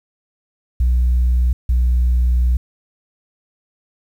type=tone pair in turn; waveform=sine; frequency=61.5 / 61.28 Hz; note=B1 / B1; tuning=-7 / -13 cents; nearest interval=unison; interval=6 cents; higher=first; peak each=-10 dBFS; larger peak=neither; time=0.8-1.53 / 1.69-2.57 s; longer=second; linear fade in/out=5 ms; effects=tanh soft clip ceiling -10 dBFS + 8-bit